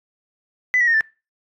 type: tone with pitch steps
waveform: sine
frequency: 2000 / 1919.6 / 1842.5 / 1768.5 Hz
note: B6 / B6 / A#6 / A6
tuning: +21 / -50 / -21 / +8 cents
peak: -13 dBFS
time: 0.74-1.008 s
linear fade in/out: 0 ms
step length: 67 ms
effects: noise-tail reverb RT60 0.3 s tail -24 dB re dry + tanh soft clip ceiling -9 dBFS